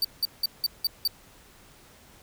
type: tone bursts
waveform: 45% pulse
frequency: 4616 Hz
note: D8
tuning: 31 cents flat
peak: -21 dBFS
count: 6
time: 0.02-1.076 s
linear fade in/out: 2 ms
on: 26 ms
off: 180 ms
effects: pink hiss -54 dBFS RMS until 2.22 s